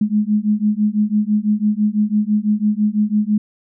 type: beating tone pair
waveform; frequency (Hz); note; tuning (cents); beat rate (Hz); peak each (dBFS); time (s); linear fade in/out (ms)
sine; 207.7 / 213.7; G#3 / G#3; 0 / +50; 6; -17; 0.01-3.38; 5
effects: none